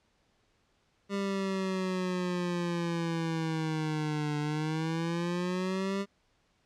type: exponential two-way sweep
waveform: 25% pulse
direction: down then up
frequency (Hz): 199.9 to 148.1 to 199.9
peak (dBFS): -26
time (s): 1.09-6.06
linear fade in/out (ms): 50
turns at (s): 4.39
effects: pink hiss -71 dBFS RMS until 6.65 s + low-pass 6000 Hz 12 dB/octave